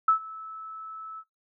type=tone with ADSR envelope; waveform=sine; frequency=1306 Hz; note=E6; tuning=17 cents flat; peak=-15 dBFS; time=0.08-1.24 s; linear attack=5 ms; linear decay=100 ms; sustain=-22 dB; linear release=55 ms; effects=noise-tail reverb RT60 0.2 s tail -20 dB re dry